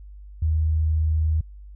sine tone, 78.7 Hz, D#2, 20 cents sharp, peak -18 dBFS, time 0.42-1.41 s, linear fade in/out 5 ms, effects added 50 Hz sine -39 dBFS peak until 1.75 s

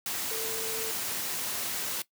sine tone in noise, 446.4 Hz, A4, 25 cents sharp, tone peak -36 dBFS, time 0.31-0.91 s, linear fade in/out 2 ms, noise white, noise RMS -33 dBFS, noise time 0.06-2.02 s, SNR -6 dB, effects noise-tail reverb RT60 0.1 s tail -18 dB re dry + high-pass 100 Hz 12 dB/octave

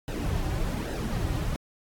brown noise with flanger, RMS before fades -29 dBFS, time 0.08-1.56 s, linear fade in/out 0 ms, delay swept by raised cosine 0.87 to 4.57 ms, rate 1.2 Hz, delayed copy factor -0.65, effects AAC 64 kbps

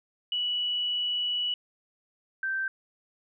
sine tone pair in turn, 2945 / 1560.1 Hz, F#7 / G6, -9 / -9 cents, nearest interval major seventh, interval 1100 cents, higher first, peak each -26 / -27 dBFS, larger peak first, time 0.32-1.54 / 2.43-2.68 s, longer first, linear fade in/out 2 ms, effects none

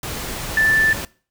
sine tone in noise, 1762 Hz, A6, 2 cents sharp, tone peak -13 dBFS, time 0.57-0.93 s, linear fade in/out 2 ms, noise pink, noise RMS -28 dBFS, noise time 0.03-1.05 s, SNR +12 dB, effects noise-tail reverb RT60 0.4 s tail -21 dB re dry

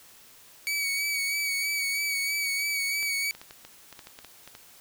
sawtooth tone with vibrato, 2261 Hz, C#7, 34 cents sharp, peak -23 dBFS, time 0.67-3.31 s, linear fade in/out 0 ms, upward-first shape sine, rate 3.1 Hz, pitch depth 31 cents each way
clicks, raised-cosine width 0.2 ms, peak -26 dBFS, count 12, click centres 3.028 / 3.35 / 3.415 / 3.509 / 3.65 / 3.927 / 3.992 / 4.071 / 4.189 / 4.247 / 4.476 / 4.551 s
effects white hiss -53 dBFS RMS until 4.8 s

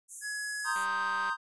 white high-pass noise, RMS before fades -40 dBFS, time 0.08-0.87 s, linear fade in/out 50 ms, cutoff 6400 Hz, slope 96 dB/octave
square tone, 1684 Hz, G#6, 24 cents sharp, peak -35 dBFS, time 0.21-0.76 s, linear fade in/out 50 ms
triangle chord, C minor seventh, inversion third, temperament equal, 932.3 / 1046.5 / 1244.5 / 1568 Hz, Bb5 / C6 / Eb6 / G6, 0 / 0 / 0 / 0 cents, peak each -35 / -35 / -32 / -31 dBFS, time 0.64-1.37 s, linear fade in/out 50 ms
click train, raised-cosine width 0.3 ms, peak -30 dBFS, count 105, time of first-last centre 0.76-1.296 s, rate 194 Hz
effects resampled to 24000 Hz

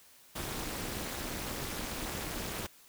pink noise with amplitude modulation, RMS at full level -34 dBFS, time 0.35-2.67 s, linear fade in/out 10 ms, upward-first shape sine, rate 275 Hz, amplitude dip 100%, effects white hiss -59 dBFS RMS until 2.88 s

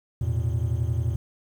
triangle chord, E suspended fourth, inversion none, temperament equal with one note detuned, 82.41 / 111.99 / 123.47 Hz, E2 / A2 / B2, 0 / +31 / 0 cents, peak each -25 / -24 / -27 dBFS, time 0.21-1.16 s, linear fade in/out 5 ms, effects 9-bit

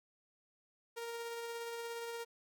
sawtooth tone with tremolo, 466.2 Hz, A#4, in tune, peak -36 dBFS, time 0.96-2.25 s, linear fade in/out 20 ms, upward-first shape sine, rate 17 Hz, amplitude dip 25%, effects none

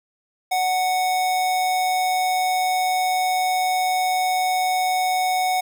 square tone with amplitude modulation, 740 Hz, F#5, in tune, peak -18 dBFS, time 0.51-5.61 s, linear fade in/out 10 ms, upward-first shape sine, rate 156 Hz, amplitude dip 30%, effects none

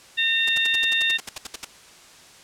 harmonic tone, 912 Hz, A#5, 38 cents flat, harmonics 2 / 3 / 4, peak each -24 / -24 / -22 dBFS, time 0.17-1.18 s, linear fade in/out 20 ms
white noise bursts, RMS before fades -29 dBFS, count 14, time 0.47-1.648 s, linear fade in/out 5 ms, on 21 ms, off 68 ms
effects white hiss -48 dBFS RMS until 2.43 s + low-pass 8000 Hz 12 dB/octave

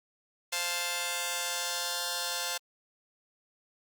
5% pulse chord, F major, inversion second, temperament just, 523.8 / 698.5 / 873.1 Hz, C5 / F5 / A5, +2 / 0 / -14 cents, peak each -24 dBFS, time 0.52-2.58 s, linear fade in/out 10 ms, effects Opus 48 kbps

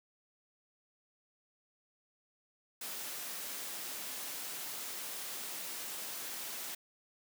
white high-pass noise, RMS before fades -42 dBFS, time 2.81-6.75 s, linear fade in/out 5 ms, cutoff 200 Hz, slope 12 dB/octave, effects none

